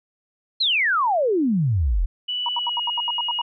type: exponential sweep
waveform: sine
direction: down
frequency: 4294 to 37 Hz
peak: -17 dBFS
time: 0.6-2.06 s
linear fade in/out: 10 ms
type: tone with pitch glide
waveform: sine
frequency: 2960 to 2882 Hz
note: F#7 to F#7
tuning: 0 to -46 cents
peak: -23 dBFS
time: 2.28-3.42 s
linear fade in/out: 10 ms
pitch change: -46 cents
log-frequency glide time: 2.53-2.81 s
type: tone bursts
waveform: sine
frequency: 954 Hz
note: A#5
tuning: 40 cents sharp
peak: -22 dBFS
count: 10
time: 2.46-3.415 s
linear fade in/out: 2 ms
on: 28 ms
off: 75 ms
effects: none